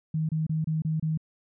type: tone bursts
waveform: sine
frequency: 157.7 Hz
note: D#3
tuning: 24 cents sharp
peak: -24 dBFS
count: 6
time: 0.14-1.175 s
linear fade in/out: 5 ms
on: 150 ms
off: 27 ms
effects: none